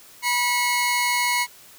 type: tone pair together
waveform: sawtooth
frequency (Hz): 972.9 / 2184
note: B5 / C#7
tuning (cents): -26 / -26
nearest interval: octave + major second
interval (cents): 1400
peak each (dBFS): -19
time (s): 0.22-1.47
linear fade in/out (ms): 50
effects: white hiss -48 dBFS RMS until 1.78 s

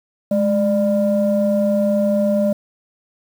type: tone pair together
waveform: sine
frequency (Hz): 208.9 / 596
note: G#3 / D5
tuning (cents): +10 / +25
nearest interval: octave + tritone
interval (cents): 1815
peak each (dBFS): -16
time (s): 0.31-2.53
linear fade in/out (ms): 5
effects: tanh soft clip ceiling -8 dBFS + 7-bit

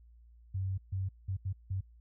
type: tone bursts at uneven times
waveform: sine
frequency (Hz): 95.3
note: G2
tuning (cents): -48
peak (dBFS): -31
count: 5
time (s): 0.54-0.78 / 0.92-1.09 / 1.28-1.37 / 1.45-1.53 / 1.7-1.81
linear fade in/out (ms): 10
effects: added 58 Hz sine -55 dBFS peak until 2 s

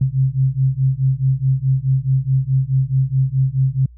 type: beating tone pair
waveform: sine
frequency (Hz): 130.5 / 135.2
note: C3 / C#3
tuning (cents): -4 / -43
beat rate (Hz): 4.7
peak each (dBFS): -17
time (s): 0.01-3.86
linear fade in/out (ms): 5
effects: added 60 Hz sine -39 dBFS peak until 3.97 s

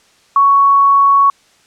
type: tone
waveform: sine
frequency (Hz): 1114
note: C#6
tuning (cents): +8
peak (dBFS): -6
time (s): 0.36-1.3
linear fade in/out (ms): 2
effects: white hiss -51 dBFS RMS until 1.66 s + low-pass 7000 Hz 12 dB/octave

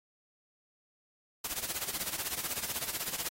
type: noise with tremolo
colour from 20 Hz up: white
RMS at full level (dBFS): -33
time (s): 1.44-3.29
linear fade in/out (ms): 5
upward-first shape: sine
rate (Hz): 16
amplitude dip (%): 80
effects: AAC 48 kbps

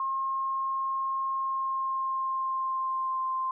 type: tone with pitch glide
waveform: sine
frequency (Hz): 1071 to 1046.5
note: C6 to C6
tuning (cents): +40 to 0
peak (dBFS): -27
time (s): 0-3.51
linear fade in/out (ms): 2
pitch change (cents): -40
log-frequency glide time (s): 1.33-3.27
effects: none

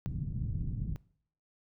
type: low-pass noise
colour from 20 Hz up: white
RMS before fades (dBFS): -35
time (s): 0.06-0.96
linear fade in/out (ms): 0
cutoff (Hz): 160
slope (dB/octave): 24
effects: noise-tail reverb RT60 0.6 s tail -22 dB re dry

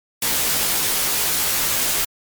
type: noise with comb filter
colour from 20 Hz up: white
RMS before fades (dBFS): -20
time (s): 0.22-2.05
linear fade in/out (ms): 5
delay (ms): 16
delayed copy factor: -0.85
effects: MP3 96 kbps

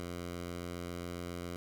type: tone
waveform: 10% pulse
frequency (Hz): 87.31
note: F2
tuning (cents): 0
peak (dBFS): -31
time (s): 0-1.56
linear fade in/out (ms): 0
effects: none

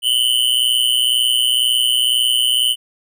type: tone with amplitude modulation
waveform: square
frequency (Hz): 3011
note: F#7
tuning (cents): +30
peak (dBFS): -10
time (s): 0.02-2.76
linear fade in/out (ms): 50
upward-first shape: sine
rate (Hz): 122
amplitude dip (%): 90
effects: none

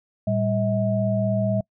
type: tone cluster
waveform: sine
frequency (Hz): 113.9 / 198.1 / 640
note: A#2 / G3 / D#5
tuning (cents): -40 / +18 / +49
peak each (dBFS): -24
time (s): 0.27-1.61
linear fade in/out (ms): 5
effects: noise-tail reverb RT60 0.1 s tail -26 dB re dry

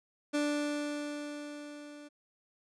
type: tone with level ramp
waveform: 30% pulse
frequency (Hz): 293.7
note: D4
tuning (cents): 0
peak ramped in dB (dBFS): -25 to -45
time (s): 0.33-2.09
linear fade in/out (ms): 20
effects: resampled to 22050 Hz

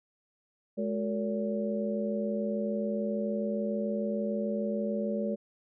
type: tone cluster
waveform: sine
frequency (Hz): 211.9 / 371.6 / 458.4 / 570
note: G#3 / F#4 / A#4 / C#5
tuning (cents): +35 / +7 / -29 / +48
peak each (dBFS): -31 / -39 / -36 / -34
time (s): 0.77-5.36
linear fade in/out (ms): 20
effects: none

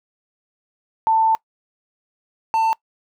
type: tone pair in turn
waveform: sine / triangle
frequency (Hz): 890 / 893.3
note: A5 / A5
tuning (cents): +20 / +26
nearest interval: unison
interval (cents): 6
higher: second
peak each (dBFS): -13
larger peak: neither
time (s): 1.07-1.35 / 2.54-2.73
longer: first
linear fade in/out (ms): 0
effects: noise-tail reverb RT60 0.1 s tail -23 dB re dry

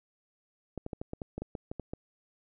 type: clicks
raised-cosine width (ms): 2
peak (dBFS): -23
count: 12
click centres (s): 0.777 / 0.864 / 0.932 / 1.015 / 1.134 / 1.218 / 1.38 / 1.42 / 1.552 / 1.715 / 1.797 / 1.935
effects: none

